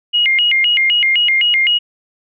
sine tone with vibrato, 2475 Hz, D#7, 10 cents flat, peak -10 dBFS, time 0.13-1.79 s, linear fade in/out 20 ms, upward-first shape square, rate 3.9 Hz, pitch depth 270 cents each way, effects none

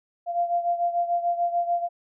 sine beating tone pair, 692 / 698.8 Hz, F5 / F5, -16 / +1 cents, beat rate 6.8 Hz, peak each -23 / -28 dBFS, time 0.26-1.89 s, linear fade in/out 50 ms, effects none

